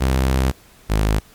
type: tone pair in turn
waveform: sawtooth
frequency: 65.41 / 52.78 Hz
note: C2 / G#1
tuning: 0 / +29 cents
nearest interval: major third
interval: 371 cents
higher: first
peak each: -11 dBFS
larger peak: neither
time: 0-0.52 / 0.89-1.2 s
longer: first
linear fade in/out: 20 ms
effects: pink hiss -49 dBFS RMS until 1.34 s + MP3 96 kbps